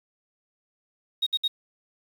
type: tone bursts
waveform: sine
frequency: 3753 Hz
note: A#7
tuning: 11 cents sharp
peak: -20 dBFS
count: 3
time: 1.22-1.48 s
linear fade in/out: 10 ms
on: 46 ms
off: 61 ms
effects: tanh soft clip ceiling -17 dBFS + 8-bit